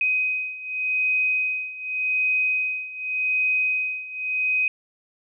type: beating tone pair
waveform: sine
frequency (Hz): 2513 / 2513.86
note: D#7 / D#7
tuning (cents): +17 / +17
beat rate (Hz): 0.86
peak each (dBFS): -26 / -23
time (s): 0.01-4.68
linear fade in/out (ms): 2
effects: none